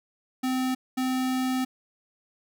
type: tone bursts at uneven times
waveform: square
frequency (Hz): 257.8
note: C4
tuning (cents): -26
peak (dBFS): -25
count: 2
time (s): 0.43-0.75 / 0.97-1.65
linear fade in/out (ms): 10
effects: none